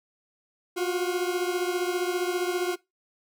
40% pulse beating tone pair, 354.2 / 369.2 Hz, F4 / F#4, +24 / -4 cents, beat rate 15 Hz, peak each -26 / -29 dBFS, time 0.76-2.76 s, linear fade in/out 20 ms, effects noise-tail reverb RT60 0.2 s tail -21 dB re dry

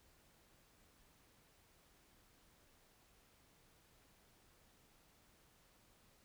silence, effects pink hiss -70 dBFS RMS until 6.24 s

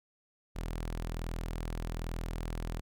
sawtooth tone, 41.2 Hz, E1, in tune, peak -31 dBFS, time 0.55-2.81 s, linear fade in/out 20 ms, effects none

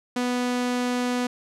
sawtooth tone, 246.9 Hz, B3, in tune, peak -19 dBFS, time 0.16-1.27 s, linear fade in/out 5 ms, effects low-pass 9000 Hz 12 dB/octave

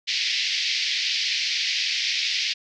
white band-pass noise, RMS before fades -25 dBFS, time 0.07-2.54 s, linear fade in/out 20 ms, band 2000 to 5300 Hz, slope 48 dB/octave, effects none

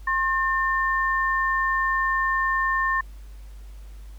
sine tone pair together, 1070.3 / 1800 Hz, C6 / A6, +39 / +39 cents, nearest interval major sixth, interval 900 cents, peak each -23 dBFS, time 0.07-3.01 s, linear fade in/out 5 ms, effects added 50 Hz sine -38 dBFS peak until 4.18 s + pink hiss -57 dBFS RMS until 4.18 s

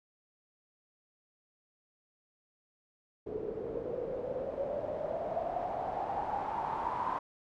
white noise with low-pass filter sweep, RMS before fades -36 dBFS, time 3.26-7.19 s, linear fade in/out 10 ms, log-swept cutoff 420 to 1000 Hz, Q 8.5, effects none

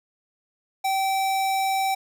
square tone, 773 Hz, G5, 24 cents flat, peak -22 dBFS, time 0.84-1.95 s, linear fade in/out 10 ms, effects 9-bit

